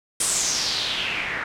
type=noise with low-pass filter sweep; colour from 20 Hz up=white; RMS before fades=-25 dBFS; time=0.2-1.44 s; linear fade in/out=5 ms; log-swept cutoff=9200 to 1700 Hz; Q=3.9; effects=none

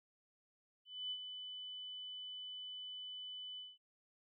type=tone with ADSR envelope; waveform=sine; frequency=3000 Hz; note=F#7; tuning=23 cents sharp; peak=-38 dBFS; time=0.85-3.78 s; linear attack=260 ms; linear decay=61 ms; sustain=-7 dB; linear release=200 ms; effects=none

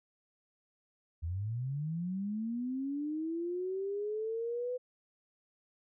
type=linear sweep; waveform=sine; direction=up; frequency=77.78 to 504 Hz; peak=-33 dBFS; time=1.22-4.78 s; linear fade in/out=20 ms; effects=none

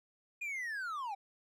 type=linear sweep; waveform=triangle; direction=down; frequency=2468 to 759 Hz; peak=-35 dBFS; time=0.41-1.15 s; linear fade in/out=10 ms; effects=none

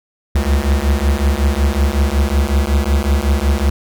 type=beating tone pair; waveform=square; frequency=67.6 / 73 Hz; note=C#2 / D2; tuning=-43 / -10 cents; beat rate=5.4 Hz; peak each=-16 dBFS; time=0.35-3.7 s; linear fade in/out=5 ms; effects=none

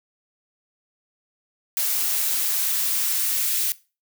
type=noise with high-pass filter sweep; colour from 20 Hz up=blue; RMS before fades=-23 dBFS; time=1.77-3.72 s; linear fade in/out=0 ms; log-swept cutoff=380 to 1900 Hz; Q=0.9; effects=noise-tail reverb RT60 0.3 s tail -19 dB re dry

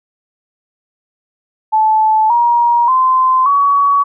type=tone with pitch steps; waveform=sine; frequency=870 / 948.7 / 1034.6 / 1128.3 Hz; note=A5 / A#5 / C6 / C#6; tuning=-20 / +30 / -20 / +30 cents; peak=-8 dBFS; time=1.72-4.04 s; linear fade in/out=20 ms; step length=580 ms; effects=none

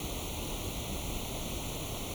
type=noise with comb filter; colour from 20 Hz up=pink; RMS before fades=-37 dBFS; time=0-2.14 s; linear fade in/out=2 ms; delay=0.3 ms; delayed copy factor=+0.9; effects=none

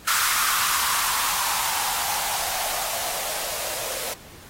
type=noise with band-pass filter sweep; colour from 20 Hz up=violet; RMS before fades=-26 dBFS; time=0.07-4.14 s; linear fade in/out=10 ms; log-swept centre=1300 to 520 Hz; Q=4.2; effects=pink hiss -46 dBFS RMS until 4.49 s + AAC 48 kbps

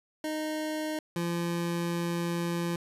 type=tone pair in turn; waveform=25% pulse; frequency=309.4 / 171.35 Hz; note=D#4 / F3; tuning=-10 / -33 cents; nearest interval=minor seventh; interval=1023 cents; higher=first; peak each=-27 / -25 dBFS; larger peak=second; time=0.24-0.99 / 1.16-2.76 s; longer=second; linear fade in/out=2 ms; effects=resampled to 32000 Hz

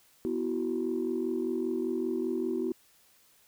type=chord; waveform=sine; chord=B suspended fourth; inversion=none; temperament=equal with one note detuned; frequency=246.9 / 329.6 / 374.7 Hz; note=B3 / E4 / F#4; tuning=0 / 0 / +22 cents; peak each=-33 / -32 / -31 dBFS; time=0.25-2.72 s; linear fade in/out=0 ms; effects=tanh soft clip ceiling -21 dBFS + white hiss -63 dBFS RMS until 3.47 s

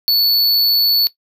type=tone; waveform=square; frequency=4443 Hz; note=C#8; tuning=3 cents sharp; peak=-11 dBFS; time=0.08-1.07 s; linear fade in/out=0 ms; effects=noise-tail reverb RT60 0.1 s tail -17 dB re dry

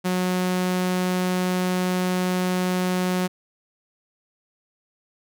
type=tone; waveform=sawtooth; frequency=182.5 Hz; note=F#3; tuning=24 cents flat; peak=-17 dBFS; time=0.04-3.28 s; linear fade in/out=20 ms; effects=none

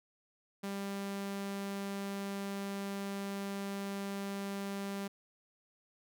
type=tone; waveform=sawtooth; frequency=198.2 Hz; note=G3; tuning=19 cents sharp; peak=-33 dBFS; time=0.63-5.08 s; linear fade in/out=10 ms; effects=none

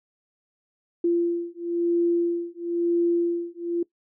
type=beating tone pair; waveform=sine; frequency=342.6 / 343.6 Hz; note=F4 / F4; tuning=-33 / -28 cents; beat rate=1 Hz; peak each=-24 dBFS; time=1.04-3.83 s; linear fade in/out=5 ms; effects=noise-tail reverb RT60 0.1 s tail -21 dB re dry

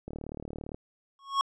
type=click train; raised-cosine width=2 ms; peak=-25 dBFS; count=26; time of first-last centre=0.08-0.745 s; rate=37.6 Hz
type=tone with exponential growth; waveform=square; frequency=1100 Hz; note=C#6; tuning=14 cents flat; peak=-20 dBFS; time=1.19-1.41 s; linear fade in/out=1 ms; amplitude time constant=46 ms
effects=low-pass 5000 Hz 12 dB/octave

